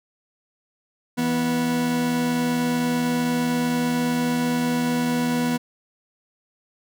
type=tone pair together; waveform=40% pulse; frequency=164.81 / 245 Hz; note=E3 / B3; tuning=0 / -14 cents; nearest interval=perfect fifth; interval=686 cents; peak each=-28 / -20 dBFS; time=1.17-5.58 s; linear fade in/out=20 ms; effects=none